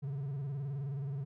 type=tone with vibrato; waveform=triangle; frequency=138.59 Hz; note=C#3; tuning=in tune; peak=-33 dBFS; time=0.02-1.25 s; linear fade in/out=20 ms; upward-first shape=square; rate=19 Hz; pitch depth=83 cents each way; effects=none